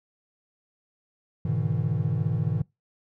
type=chord; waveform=triangle; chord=E dominant seventh; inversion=first; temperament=equal with one note detuned; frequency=103.83 / 123.47 / 146.83 / 161.42 Hz; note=G#2 / B2 / D3 / E3; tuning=0 / 0 / 0 / -36 cents; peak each=-27 dBFS; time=1.45-2.62 s; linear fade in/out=5 ms; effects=noise-tail reverb RT60 0.2 s tail -24 dB re dry